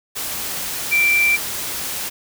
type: tone in noise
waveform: sine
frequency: 2349 Hz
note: D7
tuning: in tune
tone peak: -13 dBFS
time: 0.91-1.37 s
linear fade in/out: 20 ms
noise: white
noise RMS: -26 dBFS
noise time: 0.15-2.1 s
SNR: +10 dB
effects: none